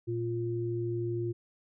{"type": "tone pair together", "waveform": "sine", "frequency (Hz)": [116.53, 349.2], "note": ["A#2", "F4"], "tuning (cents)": [0, 0], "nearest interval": "octave + perfect fifth", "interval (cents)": 1900, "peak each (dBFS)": [-33, -32], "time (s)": [0.07, 1.33], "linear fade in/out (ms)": 20, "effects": []}